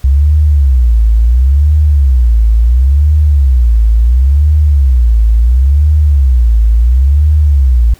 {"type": "tone with vibrato", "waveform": "sine", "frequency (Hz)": 64.5, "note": "C2", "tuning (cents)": -24, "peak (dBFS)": -4, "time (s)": [0.04, 7.94], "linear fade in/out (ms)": 5, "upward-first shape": "sine", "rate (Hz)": 0.72, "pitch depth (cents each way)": 280, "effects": ["pink hiss -43 dBFS RMS until 7.99 s"]}